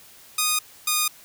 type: tone pair in turn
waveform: 5% pulse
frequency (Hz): 1237 / 1229.2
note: D#6 / D#6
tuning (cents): -10 / -21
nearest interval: unison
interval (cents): 11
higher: first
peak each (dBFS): -8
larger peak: neither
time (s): 0.38-0.59 / 0.87-1.08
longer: neither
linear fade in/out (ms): 5
effects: white hiss -49 dBFS RMS until 1.24 s